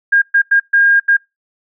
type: tone bursts at uneven times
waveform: sine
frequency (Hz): 1617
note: G#6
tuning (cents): -47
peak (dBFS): -7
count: 5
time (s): 0.12-0.22 / 0.34-0.42 / 0.51-0.6 / 0.73-1 / 1.08-1.17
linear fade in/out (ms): 10
effects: noise-tail reverb RT60 0.2 s tail -24 dB re dry